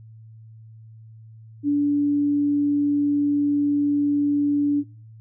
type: tone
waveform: sine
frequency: 289 Hz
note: D4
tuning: 28 cents flat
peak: -17 dBFS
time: 1.63-4.84 s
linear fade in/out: 50 ms
effects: noise-tail reverb RT60 0.4 s tail -23 dB re dry + added 111 Hz sine -42 dBFS peak until 5.2 s